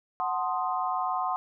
sine chord, F# diminished seventh, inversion none, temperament equal, 740 / 880 / 1046.5 / 1244.5 Hz, F#5 / A5 / C6 / Eb6, 0 / 0 / 0 / 0 cents, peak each -30 / -36 / -30 / -34 dBFS, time 0.2-1.36 s, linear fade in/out 0 ms, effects none

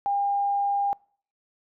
sine tone, 804 Hz, G5, 44 cents sharp, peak -22 dBFS, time 0.06-0.93 s, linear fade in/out 0 ms, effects noise-tail reverb RT60 0.5 s tail -25 dB re dry

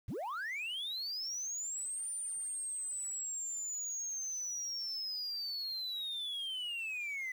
sine linear two-way sweep, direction up then down, 58.27 to 9200 to 1993 Hz, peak -34 dBFS, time 0.08-7.32 s, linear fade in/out 5 ms, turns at 2.1 s, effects tanh soft clip ceiling -36 dBFS + 10-bit

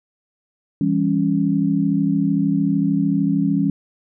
sine chord, C# diminished, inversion first, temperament just, 166.31 / 199.57 / 277.2 Hz, E3 / G3 / C#4, +16 / +31 / 0 cents, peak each -21 / -20 / -19 dBFS, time 0.81-3.7 s, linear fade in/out 2 ms, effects none

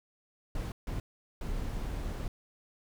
brown noise bursts at uneven times, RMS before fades -35 dBFS, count 3, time 0.55-0.72 / 0.87-1 / 1.41-2.28 s, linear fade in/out 2 ms, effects none

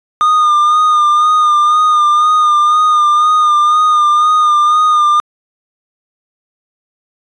triangle tone with vibrato, 1217 Hz, D#6, 39 cents flat, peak -5 dBFS, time 0.21-5.2 s, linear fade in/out 0 ms, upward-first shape sine, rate 2 Hz, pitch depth 34 cents each way, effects resampled to 22050 Hz

